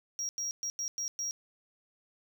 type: tone bursts at uneven times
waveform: triangle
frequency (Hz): 5650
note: F8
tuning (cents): +19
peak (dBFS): -31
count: 6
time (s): 0.19-0.29 / 0.38-0.51 / 0.63-0.7 / 0.79-0.88 / 0.98-1.08 / 1.19-1.31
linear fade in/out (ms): 0
effects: none